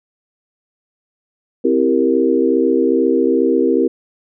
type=chord; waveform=sine; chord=C dominant seventh; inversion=none; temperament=equal; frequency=261.6 / 329.6 / 392 / 466.2 Hz; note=C4 / E4 / G4 / Bb4; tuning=0 / 0 / 0 / 0 cents; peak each=-17 dBFS; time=1.64-3.88 s; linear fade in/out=10 ms; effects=none